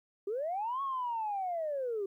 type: linear two-way sweep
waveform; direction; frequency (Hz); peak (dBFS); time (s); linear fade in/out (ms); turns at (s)
sine; up then down; 380 to 1115 to 380; -31; 0.27-2.06; 5; 0.82
effects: tanh soft clip ceiling -27 dBFS + 12-bit